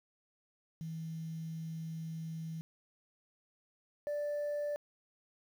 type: tone pair in turn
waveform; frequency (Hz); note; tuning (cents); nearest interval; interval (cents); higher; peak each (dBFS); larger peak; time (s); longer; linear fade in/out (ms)
sine; 161.8 / 586.5; E3 / D5; -32 / -2; octave + minor seventh; 2230; second; -38 / -31; second; 0.81-2.61 / 4.07-4.76; first; 0
effects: tanh soft clip ceiling -32 dBFS + 10-bit